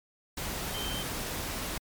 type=tone in noise; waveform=sine; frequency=3122 Hz; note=G7; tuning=8 cents flat; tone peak=-37 dBFS; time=0.74-1.03 s; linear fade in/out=5 ms; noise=pink; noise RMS=-35 dBFS; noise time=0.37-1.78 s; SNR=-5 dB; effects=MP3 96 kbps